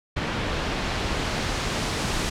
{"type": "noise with low-pass filter sweep", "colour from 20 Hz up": "pink", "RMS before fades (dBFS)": -27, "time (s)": [0.16, 2.3], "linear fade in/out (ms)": 10, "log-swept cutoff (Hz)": [3200, 7800], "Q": 0.78, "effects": []}